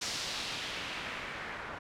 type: noise with low-pass filter sweep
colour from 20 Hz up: white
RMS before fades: -39 dBFS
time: 0.01-1.79 s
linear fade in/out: 10 ms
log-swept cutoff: 5700 to 1400 Hz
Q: 1.4
effects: none